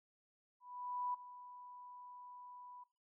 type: tone with ADSR envelope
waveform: sine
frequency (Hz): 987.8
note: B5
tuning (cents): 0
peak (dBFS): -36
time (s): 0.6-2.84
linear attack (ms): 540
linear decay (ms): 7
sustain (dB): -16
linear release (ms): 10
effects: noise-tail reverb RT60 0.3 s tail -18 dB re dry